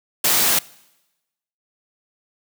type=noise; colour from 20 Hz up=white; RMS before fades=-17 dBFS; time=0.24-0.59 s; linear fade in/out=5 ms; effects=noise-tail reverb RT60 1.0 s tail -23 dB re dry + high-pass 150 Hz 12 dB/octave